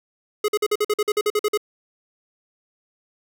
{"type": "tone bursts", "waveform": "square", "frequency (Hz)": 420.7, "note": "G#4", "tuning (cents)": 22, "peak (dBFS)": -18, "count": 13, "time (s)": [0.44, 1.575], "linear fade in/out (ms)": 5, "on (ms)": 43, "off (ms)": 48, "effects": []}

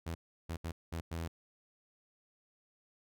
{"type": "tone bursts at uneven times", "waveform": "sawtooth", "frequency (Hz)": 82.9, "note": "E2", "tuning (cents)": 10, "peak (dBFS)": -33, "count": 5, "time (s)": [[0.06, 0.15], [0.49, 0.57], [0.64, 0.72], [0.92, 1.01], [1.11, 1.28]], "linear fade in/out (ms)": 10, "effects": []}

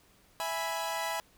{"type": "chord", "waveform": "sawtooth", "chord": "E major", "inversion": "none", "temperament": "equal", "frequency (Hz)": [659.3, 830.6, 987.8], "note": ["E5", "G#5", "B5"], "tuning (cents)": [0, 0, 0], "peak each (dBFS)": [-33, -33, -32], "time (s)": [0.4, 1.2], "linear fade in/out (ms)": 0, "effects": ["pink hiss -63 dBFS RMS until 1.37 s"]}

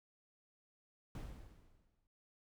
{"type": "noise with exponential decay", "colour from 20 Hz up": "brown", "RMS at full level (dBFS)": -43, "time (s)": [1.15, 2.07], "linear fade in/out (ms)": 2, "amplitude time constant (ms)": 200, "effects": []}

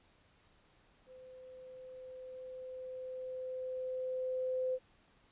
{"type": "tone with level ramp", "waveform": "sine", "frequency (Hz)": 513, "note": "C5", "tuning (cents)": -34, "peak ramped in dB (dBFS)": [-52, -31], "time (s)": [1.06, 4.79], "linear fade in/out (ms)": 50, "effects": ["pink hiss -68 dBFS RMS until 5.31 s", "resampled to 8000 Hz"]}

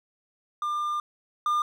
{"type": "tone pair in turn", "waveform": "triangle", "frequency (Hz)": [1199, 1204.6], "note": ["D6", "D6"], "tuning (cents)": [36, 44], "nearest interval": "unison", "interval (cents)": 8, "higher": "second", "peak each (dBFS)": [-24, -20], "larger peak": "second", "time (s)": [[0.62, 1], [1.46, 1.62]], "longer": "first", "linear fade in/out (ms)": 2, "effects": []}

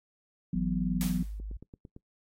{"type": "chord", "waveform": "sine", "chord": "E suspended second", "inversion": "none", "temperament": "just", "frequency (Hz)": [164.81, 185.42, 247.2], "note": ["E3", "F#3", "B3"], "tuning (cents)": [0, 4, 2], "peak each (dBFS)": [-33, -29, -34], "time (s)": [0.53, 1.23], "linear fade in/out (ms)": 5}
{"type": "tone", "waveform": "sine", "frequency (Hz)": 51.4, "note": "G#1", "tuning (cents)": -17, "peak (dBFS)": -35, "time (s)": [0.55, 1.57], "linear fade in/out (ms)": 5}
{"type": "noise with exponential decay", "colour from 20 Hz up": "white", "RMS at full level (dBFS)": -35, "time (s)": [1.01, 1.39], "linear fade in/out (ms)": 0, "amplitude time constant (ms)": 81}
{"type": "click train", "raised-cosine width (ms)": 3, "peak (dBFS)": -33, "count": 6, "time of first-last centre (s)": [1.4, 1.964], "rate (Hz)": 8.86}
{"effects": ["noise-tail reverb RT60 0.1 s tail -21 dB re dry", "AAC 48 kbps"]}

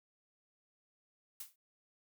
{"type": "noise with exponential decay", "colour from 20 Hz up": "blue", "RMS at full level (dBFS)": -41, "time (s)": [1.4, 1.56], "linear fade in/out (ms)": 5, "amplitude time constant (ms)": 34, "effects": []}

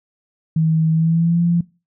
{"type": "tone with pitch glide", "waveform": "sine", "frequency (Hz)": [160, 171.48], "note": ["D#3", "F3"], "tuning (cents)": [49, -31], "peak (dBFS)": -13, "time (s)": [0.56, 1.61], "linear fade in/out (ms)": 5, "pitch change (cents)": 120, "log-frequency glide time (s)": [0.92, 1.41], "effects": ["noise-tail reverb RT60 0.3 s tail -22 dB re dry"]}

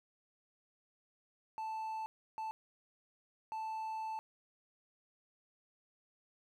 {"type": "tone bursts at uneven times", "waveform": "triangle", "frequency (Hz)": 880, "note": "A5", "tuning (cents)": 0, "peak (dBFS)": -36, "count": 3, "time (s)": [[1.58, 2.06], [2.38, 2.51], [3.52, 4.19]], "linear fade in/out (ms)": 0, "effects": []}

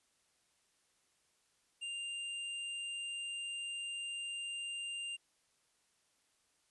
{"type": "tone", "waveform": "square", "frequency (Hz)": 2794, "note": "F7", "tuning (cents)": 0, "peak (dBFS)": -40, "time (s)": [1.81, 5.17], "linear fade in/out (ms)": 20, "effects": ["white hiss -75 dBFS RMS until 6.7 s", "resampled to 24000 Hz"]}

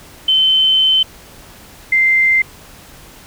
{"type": "tone pair in turn", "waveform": "sine", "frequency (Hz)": [3071, 2086], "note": ["G7", "C7"], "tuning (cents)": [-36, -6], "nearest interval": "perfect fifth", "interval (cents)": 670, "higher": "first", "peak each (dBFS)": -9, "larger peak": "neither", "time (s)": [[0.28, 1.03], [1.92, 2.42]], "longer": "first", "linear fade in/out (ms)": 5, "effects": ["pink hiss -40 dBFS RMS until 3.26 s"]}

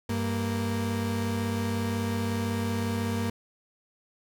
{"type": "tone pair together", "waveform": "35% pulse", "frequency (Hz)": [98, 232.2], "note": ["G2", "A#3"], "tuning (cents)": [0, -7], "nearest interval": "octave + minor third", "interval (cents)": 1493, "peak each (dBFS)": -28, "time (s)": [0.09, 3.3], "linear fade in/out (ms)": 5, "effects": []}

